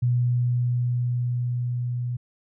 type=tone with level ramp; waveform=sine; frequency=122.4 Hz; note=B2; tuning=15 cents flat; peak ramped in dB=-18 to -25 dBFS; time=0.02-2.17 s; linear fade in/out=10 ms; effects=none